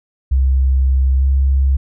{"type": "tone with pitch glide", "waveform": "sine", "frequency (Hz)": [66, 67.46], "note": ["C2", "C#2"], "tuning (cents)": [16, -46], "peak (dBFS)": -10, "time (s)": [0.31, 1.77], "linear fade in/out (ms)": 10, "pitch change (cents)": 38, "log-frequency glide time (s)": [1.18, 1.24], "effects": []}